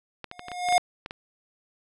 clicks, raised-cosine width 0.3 ms, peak -19 dBFS, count 10, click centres 0.243 / 0.314 / 0.394 / 0.484 / 0.517 / 0.687 / 0.725 / 0.78 / 1.061 / 1.109 s
square tone with exponential growth, 717 Hz, F5, 45 cents sharp, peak -16 dBFS, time 0.32-0.78 s, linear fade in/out 2 ms, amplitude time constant 100 ms
effects resampled to 24000 Hz

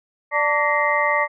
sine tone cluster, 588 / 895 / 1150 / 1889 / 2072 Hz, D5 / A5 / D6 / A#6 / C7, +2 / +29 / -37 / +22 / -17 cents, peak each -23 dBFS, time 0.31-1.28 s, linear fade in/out 50 ms, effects none

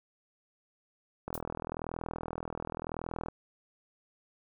click train, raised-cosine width 1 ms, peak -22 dBFS, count 83, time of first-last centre 1.28-3.285 s, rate 40.9 Hz
violet noise with exponential decay, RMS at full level -32 dBFS, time 1.34-1.41 s, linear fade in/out 2 ms, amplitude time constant 15 ms
effects none

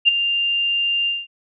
sine tone with ADSR envelope, 2794 Hz, F7, in tune, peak -7 dBFS, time 0.05-1.27 s, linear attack 31 ms, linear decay 13 ms, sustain -10 dB, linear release 200 ms, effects none

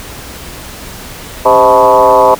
sine tone with frequency modulation, 754 Hz, F#5, 32 cents sharp, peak -3 dBFS, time 1.45-2.35 s, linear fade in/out 10 ms, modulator 118 Hz, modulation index 2.7, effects added 60 Hz sine -36 dBFS peak until 2.39 s + pink hiss -28 dBFS RMS until 2.39 s

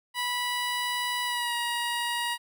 15% pulse tone with pitch glide, 981 to 952 Hz, B5 to A#5, -12 to +36 cents, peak -21 dBFS, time 0.14-2.38 s, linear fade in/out 50 ms, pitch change -52 cents, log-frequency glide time 1.25-1.54 s, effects none

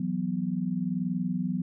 sine chord, E suspended second, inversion none, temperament just, 164.81 / 185.42 / 247.2 Hz, E3 / F#3 / B3, 0 / +4 / +2 cents, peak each -33 / -29 / -32 dBFS, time 0-1.62 s, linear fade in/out 5 ms, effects none

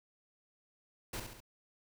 pink noise with echo, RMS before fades -40 dBFS, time 1.13-1.2 s, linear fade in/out 5 ms, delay 68 ms, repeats 3, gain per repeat -5 dB, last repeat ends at 1.404 s, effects none

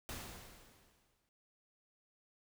pink noise with exponential decay, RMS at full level -43 dBFS, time 0.09-1.29 s, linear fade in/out 0 ms, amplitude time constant 260 ms, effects none

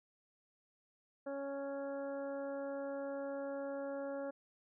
harmonic tone, 277.7 Hz, C#4, 3 cents sharp, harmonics 1 / 2 / 3 / 4 / 5 / 6, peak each -45 / -40 / -52 / -57 / -54 / -58 dBFS, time 1.26-4.31 s, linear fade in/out 10 ms, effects none

